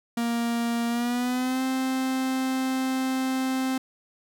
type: tone with pitch glide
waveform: 45% pulse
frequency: 234.3 to 261.5 Hz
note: A#3 to C4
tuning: +9 to -1 cents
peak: -24 dBFS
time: 0.17-3.78 s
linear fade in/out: 5 ms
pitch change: +190 cents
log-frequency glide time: 0.88-1.62 s
effects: none